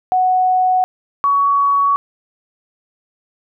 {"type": "tone pair in turn", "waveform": "sine", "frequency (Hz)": [740, 1124.4], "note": ["F#5", "C#6"], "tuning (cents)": [0, 24], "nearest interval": "perfect fifth", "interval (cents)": 724, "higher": "second", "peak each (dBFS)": -11, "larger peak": "neither", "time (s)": [[0.12, 0.84], [1.24, 1.96]], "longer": "neither", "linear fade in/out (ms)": 0, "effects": []}